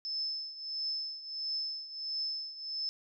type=tone with tremolo; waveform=sine; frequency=5250 Hz; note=E8; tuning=8 cents flat; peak=-31 dBFS; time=0.05-2.89 s; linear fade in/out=0 ms; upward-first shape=triangle; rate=1.5 Hz; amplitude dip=80%; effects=none